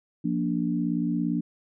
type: tone cluster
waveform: sine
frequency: 174.7 / 235 / 292.4 Hz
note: F3 / A#3 / D4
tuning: +1 / +14 / -7 cents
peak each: -28 dBFS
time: 0.24-1.41 s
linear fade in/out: 10 ms
effects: none